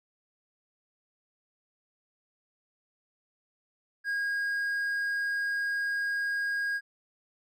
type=tone; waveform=triangle; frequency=1633 Hz; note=G#6; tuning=30 cents flat; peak=-26 dBFS; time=4.04-6.81 s; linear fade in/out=50 ms; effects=none